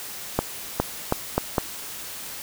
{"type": "accelerating click train", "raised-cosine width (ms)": 1, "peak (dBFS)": -5, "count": 5, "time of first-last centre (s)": [0.39, 1.582], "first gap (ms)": 410, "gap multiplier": 0.79, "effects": ["white hiss -36 dBFS RMS until 2.42 s"]}